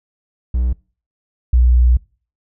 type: tone pair in turn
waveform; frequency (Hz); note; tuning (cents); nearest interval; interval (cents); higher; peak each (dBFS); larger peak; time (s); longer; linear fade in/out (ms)
triangle / sine; 61.4 / 61.01; B1 / B1; -9 / -20; unison; 11; first; -12 / -8; second; 0.54-0.73 / 1.53-1.97; second; 5
effects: noise-tail reverb RT60 0.4 s tail -24 dB re dry